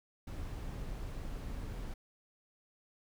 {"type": "noise", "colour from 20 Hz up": "brown", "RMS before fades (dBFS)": -41, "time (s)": [0.27, 1.94], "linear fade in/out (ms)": 5, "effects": []}